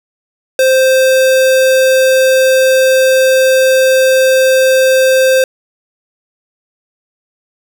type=tone; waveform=square; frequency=523 Hz; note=C5; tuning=1 cent flat; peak=-7 dBFS; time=0.59-5.44 s; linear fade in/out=2 ms; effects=none